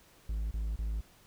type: tone bursts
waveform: triangle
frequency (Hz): 54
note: A1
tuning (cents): -32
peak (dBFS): -29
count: 3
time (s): 0.29-1.008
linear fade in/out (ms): 5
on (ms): 220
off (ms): 29
effects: pink hiss -61 dBFS RMS until 1.26 s